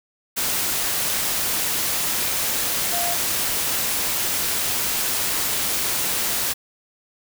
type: tone in noise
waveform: sine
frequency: 697 Hz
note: F5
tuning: 4 cents flat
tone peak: -26 dBFS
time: 2.92-3.15 s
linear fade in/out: 20 ms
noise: white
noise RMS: -23 dBFS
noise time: 0.36-6.54 s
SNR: -6 dB
effects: none